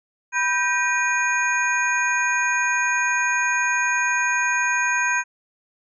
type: tone cluster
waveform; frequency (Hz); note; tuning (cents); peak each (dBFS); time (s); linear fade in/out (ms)
sine; 984 / 1562 / 1905 / 2453 / 6570; B5 / G6 / A#6 / D#7 / G#8; -7 / -7 / +37 / -25 / -20; -25 / -22 / -30 / -24 / -30; 0.32-5.24; 50
effects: none